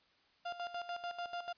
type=tone with tremolo; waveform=35% pulse; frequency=698.5 Hz; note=F5; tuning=in tune; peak=-36 dBFS; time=0.45-1.53 s; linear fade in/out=10 ms; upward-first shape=square; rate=6.8 Hz; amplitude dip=70%; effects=white hiss -70 dBFS RMS until 1.57 s + resampled to 11025 Hz